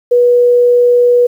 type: tone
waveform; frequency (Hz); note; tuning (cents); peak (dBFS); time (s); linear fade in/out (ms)
sine; 486.7; B4; -25; -5; 0.11-1.27; 10
effects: 7-bit